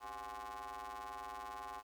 30% pulse ring-modulated tone, 110 Hz, A2, in tune, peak -39 dBFS, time 0-1.83 s, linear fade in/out 50 ms, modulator 944 Hz, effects 12-bit

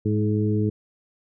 harmonic tone with a mistuned harmonic, 106.3 Hz, G#2, 41 cents sharp, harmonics 1 / 2 / 3 / 4, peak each -22 / -25 / -27 / -28 dBFS, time 0.05-0.7 s, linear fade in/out 10 ms, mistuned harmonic 2, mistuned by -27 cents, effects none

